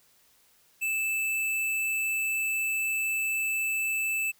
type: tone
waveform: square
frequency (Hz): 2633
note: E7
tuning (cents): -3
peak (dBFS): -27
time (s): 0.81-4.32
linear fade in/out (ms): 20
effects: white hiss -63 dBFS RMS until 4.39 s